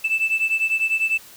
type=beating tone pair; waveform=sine; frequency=2637 / 2647 Hz; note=E7 / E7; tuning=0 / +7 cents; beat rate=10 Hz; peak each=-19 / -21 dBFS; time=0.04-1.18 s; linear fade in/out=10 ms; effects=tanh soft clip ceiling -14 dBFS + white hiss -45 dBFS RMS until 1.36 s